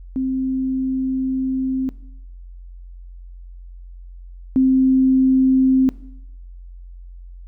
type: tone pair in turn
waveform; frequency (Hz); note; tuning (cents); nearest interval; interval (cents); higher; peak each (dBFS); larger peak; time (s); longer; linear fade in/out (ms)
sine; 262.1 / 262.1; C4 / C4; +3 / +3; unison; 0; neither; -18 / -11; second; 0.16-1.89 / 4.56-5.89; first; 0
effects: noise-tail reverb RT60 0.8 s tail -20 dB re dry + added 44 Hz sine -35 dBFS peak until 7.47 s